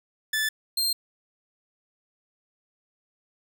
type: tone pair in turn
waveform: sawtooth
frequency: 1745 / 4185 Hz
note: A6 / C8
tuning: -15 / 0 cents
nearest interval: octave + minor third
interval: 1515 cents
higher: second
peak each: -20 dBFS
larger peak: neither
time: 0.33-0.49 / 0.77-0.93 s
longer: neither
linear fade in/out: 5 ms
effects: none